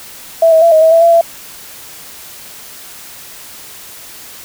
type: tone with pitch steps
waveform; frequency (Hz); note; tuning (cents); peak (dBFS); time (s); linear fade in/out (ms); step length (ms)
sine; 659 / 643 / 673 / 630 / 645 / 662 / 676 / 672; E5 / E5 / E5 / D#5 / E5 / E5 / E5 / E5; -1 / -43 / +36 / +21 / -38 / +7 / +43 / +33; -4; 0.42-1.212; 5; 99
effects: white hiss -33 dBFS RMS until 4.44 s